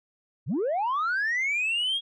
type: linear sweep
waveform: sine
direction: up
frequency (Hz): 92.5 to 3322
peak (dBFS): -22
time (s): 0.46-2.01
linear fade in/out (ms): 50
effects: tanh soft clip ceiling -22 dBFS